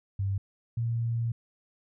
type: tone pair in turn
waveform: sine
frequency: 98 / 116.32 Hz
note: G2 / A#2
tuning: 0 / -3 cents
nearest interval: minor third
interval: 297 cents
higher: second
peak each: -26 dBFS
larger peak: neither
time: 0.19-0.38 / 0.77-1.32 s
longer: second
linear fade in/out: 5 ms
effects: none